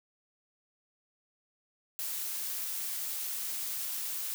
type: noise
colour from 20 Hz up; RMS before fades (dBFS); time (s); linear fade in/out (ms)
blue; -36; 1.99-4.34; 0
effects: none